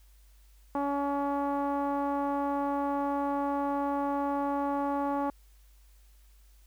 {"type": "tone with low-pass filter", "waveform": "sawtooth", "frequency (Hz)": 282.4, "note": "C#4", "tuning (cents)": 32, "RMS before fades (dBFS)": -30, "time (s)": [0.75, 5.3], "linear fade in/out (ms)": 2, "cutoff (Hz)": 970, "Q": 3.7, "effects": ["added 50 Hz sine -55 dBFS peak until 6.66 s", "white hiss -67 dBFS RMS until 6.66 s"]}